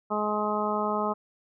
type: harmonic tone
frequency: 210.6 Hz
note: G#3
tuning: 24 cents sharp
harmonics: 1 / 2 / 3 / 4 / 5 / 6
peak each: -32 / -32 / -32 / -32 / -32 / -32 dBFS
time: 0.1-1.14 s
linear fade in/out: 20 ms
effects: none